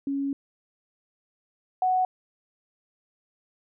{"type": "tone pair in turn", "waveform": "sine", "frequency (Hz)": [277.5, 741.3], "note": ["C#4", "F#5"], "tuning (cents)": [2, 3], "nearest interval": "octave + perfect fourth", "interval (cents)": 1701, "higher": "second", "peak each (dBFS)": [-25, -20], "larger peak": "second", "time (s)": [[0.07, 0.33], [1.82, 2.05]], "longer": "first", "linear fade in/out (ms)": 2, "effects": []}